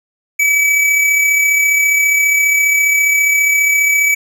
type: tone with amplitude modulation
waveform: square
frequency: 2290 Hz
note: D7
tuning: 44 cents flat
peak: -9 dBFS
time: 0.39-4.15 s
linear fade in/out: 10 ms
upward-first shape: sine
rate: 34.8 Hz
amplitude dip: 35%
effects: none